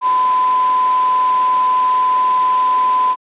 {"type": "tone in noise", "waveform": "sine", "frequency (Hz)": 1011, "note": "B5", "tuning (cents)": 40, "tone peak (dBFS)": -11, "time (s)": [0.01, 3.16], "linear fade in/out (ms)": 50, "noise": "pink", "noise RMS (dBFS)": -29, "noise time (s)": [0.01, 3.16], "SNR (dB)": 15, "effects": ["high-pass 400 Hz 12 dB/octave", "resampled to 8000 Hz"]}